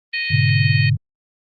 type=harmonic tone; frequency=622.3 Hz; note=D#5; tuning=in tune; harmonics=3 / 4 / 5 / 6 / 7; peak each=-24 / -23 / -31 / -38 / -28 dBFS; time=0.13-0.9 s; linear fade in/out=10 ms
type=chord; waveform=sine; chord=G# diminished; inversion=none; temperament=equal with one note detuned; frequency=103.83 / 123.47 / 145.65 Hz; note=G#2 / B2 / D3; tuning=0 / 0 / -14 cents; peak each=-18 dBFS; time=0.3-0.97 s; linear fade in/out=20 ms
effects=Opus 24 kbps